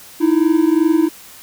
triangle tone pair together, 310.1 / 332.7 Hz, D#4 / E4, -6 / +16 cents, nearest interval minor second, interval 122 cents, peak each -12 dBFS, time 0.2-1.09 s, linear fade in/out 20 ms, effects white hiss -40 dBFS RMS until 1.42 s

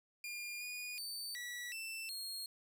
sawtooth tone with pitch steps, 2411 / 2454 / 4562 / 1944 / 2666 / 4262 Hz, D7 / D#7 / C#8 / B6 / E7 / C8, +45 / -25 / +49 / -28 / +19 / +31 cents, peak -39 dBFS, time 0.24-2.46 s, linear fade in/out 2 ms, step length 370 ms, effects none

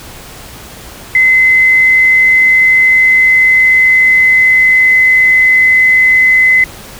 sine tone with pitch glide, 2047 to 2035 Hz, C7 to C7, -38 to -49 cents, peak -4 dBFS, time 1.15-6.64 s, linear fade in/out 2 ms, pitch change -11 cents, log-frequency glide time 2.73-5.36 s, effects pink hiss -31 dBFS RMS until 6.99 s

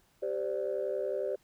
sine chord, G suspended fourth, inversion none, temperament equal with one note detuned, 392 / 516.3 / 587.3 Hz, G4 / C5 / D5, 0 / -23 / 0 cents, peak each -34 dBFS, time 0.22-1.36 s, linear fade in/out 10 ms, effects tanh soft clip ceiling -23 dBFS + pink hiss -68 dBFS RMS until 1.43 s

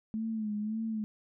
sine tone with vibrato, 216.4 Hz, A3, 29 cents flat, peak -31 dBFS, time 0.14-1.04 s, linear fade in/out 0 ms, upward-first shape sine, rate 1.8 Hz, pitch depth 64 cents each way, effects none

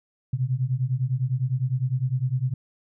sine beating tone pair, 123.47 / 133.37 Hz, B2 / C3, 0 / +34 cents, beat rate 9.9 Hz, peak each -25 / -25 dBFS, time 0.33-2.54 s, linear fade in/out 5 ms, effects none

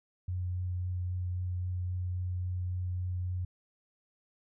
sine tone with vibrato, 90.4 Hz, F#2, 40 cents flat, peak -31 dBFS, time 0.28-3.45 s, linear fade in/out 5 ms, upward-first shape triangle, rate 3.7 Hz, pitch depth 11 cents each way, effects none

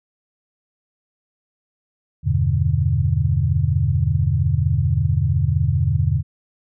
sine chord, E minor seventh, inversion none, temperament equal, 82.41 / 98 / 123.47 / 146.83 Hz, E2 / G2 / B2 / D3, 0 / 0 / 0 / 0 cents, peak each -21 dBFS, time 2.23-6.23 s, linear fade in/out 50 ms, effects none

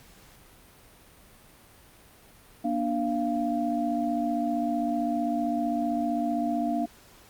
sine tone cluster, 239.4 / 294.9 / 691 Hz, A#3 / D4 / F5, +46 / +7 / -19 cents, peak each -29 dBFS, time 2.64-6.86 s, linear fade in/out 10 ms, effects pink hiss -54 dBFS RMS until 7.29 s + Opus 48 kbps

